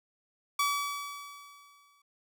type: tone with exponential decay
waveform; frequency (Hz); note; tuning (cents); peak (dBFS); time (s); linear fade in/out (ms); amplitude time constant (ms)
sawtooth; 1144; D6; -46; -21; 0.59-2.02; 5; 310
effects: none